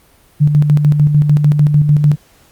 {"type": "tone with tremolo", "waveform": "sine", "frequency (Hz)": 148.1, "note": "D3", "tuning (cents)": 15, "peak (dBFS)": -5, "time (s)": [0.4, 2.16], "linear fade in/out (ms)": 20, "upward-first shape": "square", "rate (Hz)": 6.7, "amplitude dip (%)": 50, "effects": ["pink hiss -49 dBFS RMS until 2.51 s", "Opus 32 kbps"]}